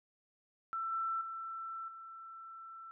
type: tone with level steps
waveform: sine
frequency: 1336 Hz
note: E6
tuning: 23 cents sharp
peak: -35 / -33 / -40 / -47 dBFS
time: 0.73-2.91 s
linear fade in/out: 0 ms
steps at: 0.92 / 1.21 / 1.88 s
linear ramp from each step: 2 ms
effects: none